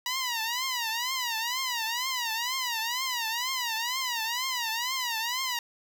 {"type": "tone with vibrato", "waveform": "10% pulse", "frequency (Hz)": 968, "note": "B5", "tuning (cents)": -35, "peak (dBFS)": -20, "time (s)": [0.06, 5.59], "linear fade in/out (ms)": 2, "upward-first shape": "triangle", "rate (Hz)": 2.1, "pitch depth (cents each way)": 180, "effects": []}